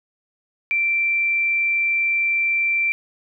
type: tone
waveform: sine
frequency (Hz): 2349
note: D7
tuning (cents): 0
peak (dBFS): -17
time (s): 0.71-2.92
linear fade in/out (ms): 0
effects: none